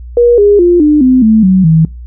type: tone with pitch steps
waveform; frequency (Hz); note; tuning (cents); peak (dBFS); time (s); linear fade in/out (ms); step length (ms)
sine; 478.4 / 409.3 / 350.2 / 299.6 / 256.4 / 219.3 / 187.67 / 160.57; A#4 / G#4 / F4 / D4 / C4 / A3 / F#3 / E3; +45 / -25 / +5 / +35 / -35 / -6 / +25 / -45; -3; 0.17-1.85; 2; 210
effects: noise-tail reverb RT60 0.3 s tail -24 dB re dry + added 60 Hz sine -24 dBFS peak until 2.06 s